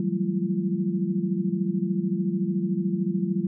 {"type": "tone cluster", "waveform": "sine", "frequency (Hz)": [158.6, 182.7, 196.3, 219.8, 341.1], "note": ["D#3", "F#3", "G3", "A3", "F4"], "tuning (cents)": [33, -22, 3, -2, -41], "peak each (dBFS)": [-34, -26, -27, -34, -32], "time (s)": [0, 3.47], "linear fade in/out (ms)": 2, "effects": []}